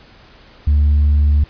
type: tone with tanh clipping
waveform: sine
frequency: 73.42 Hz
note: D2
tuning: in tune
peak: -10 dBFS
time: 0.67-1.44 s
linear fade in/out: 5 ms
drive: 1 dB
effects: pink hiss -45 dBFS RMS until 1.49 s + resampled to 11025 Hz